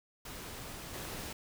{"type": "noise with level steps", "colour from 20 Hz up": "pink", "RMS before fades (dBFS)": [-45, -42], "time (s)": [0.25, 1.33], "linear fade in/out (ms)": 5, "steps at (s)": 0.93, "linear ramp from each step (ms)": 10, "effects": []}